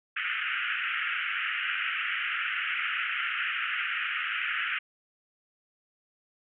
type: band-pass noise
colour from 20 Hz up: pink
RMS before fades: -31 dBFS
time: 0.16-4.79 s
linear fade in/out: 10 ms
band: 1300 to 3000 Hz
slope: 96 dB/octave
effects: none